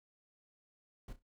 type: noise with echo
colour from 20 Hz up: brown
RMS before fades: -45 dBFS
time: 1.08-1.13 s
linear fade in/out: 5 ms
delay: 32 ms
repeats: 3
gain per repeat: -12 dB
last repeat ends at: 1.226 s
effects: none